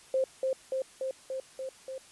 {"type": "tone with echo", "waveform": "sine", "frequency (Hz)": 526, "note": "C5", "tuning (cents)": 9, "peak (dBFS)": -24, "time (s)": [0.14, 0.24], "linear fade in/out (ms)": 2, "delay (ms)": 290, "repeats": 6, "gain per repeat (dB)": -2, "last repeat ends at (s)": 1.98, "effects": ["white hiss -55 dBFS RMS until 2.11 s", "resampled to 24000 Hz"]}